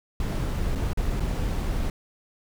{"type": "noise with dropouts", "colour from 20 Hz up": "brown", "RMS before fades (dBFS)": -26, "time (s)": [0.2, 1.9], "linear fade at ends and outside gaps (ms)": 2, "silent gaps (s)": [[0.752, 0.756], [0.933, 0.973], [1.198, 1.203]], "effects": []}